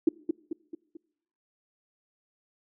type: tone with echo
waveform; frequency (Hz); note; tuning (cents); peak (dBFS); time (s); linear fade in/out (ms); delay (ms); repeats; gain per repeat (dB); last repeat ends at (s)
sine; 326; E4; -19; -16; 0.07-0.09; 5; 220; 4; -6; 0.97
effects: noise-tail reverb RT60 0.8 s tail -23 dB re dry